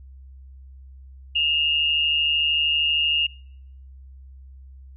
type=tone pair together; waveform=sine; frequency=2686 / 2839 Hz; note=E7 / F7; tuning=+32 / +28 cents; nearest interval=minor second; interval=96 cents; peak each=-26 / -19 dBFS; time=1.35-3.27 s; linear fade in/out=10 ms; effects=noise-tail reverb RT60 0.7 s tail -26 dB re dry + added 66 Hz sine -41 dBFS peak until 4.96 s